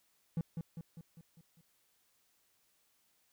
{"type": "tone with echo", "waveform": "triangle", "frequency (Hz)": 164.81, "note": "E3", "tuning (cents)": 0, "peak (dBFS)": -29, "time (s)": [0.37, 0.41], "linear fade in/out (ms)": 2, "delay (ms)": 200, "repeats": 6, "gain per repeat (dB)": -5, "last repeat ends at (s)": 1.61, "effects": ["white hiss -74 dBFS RMS until 3.32 s"]}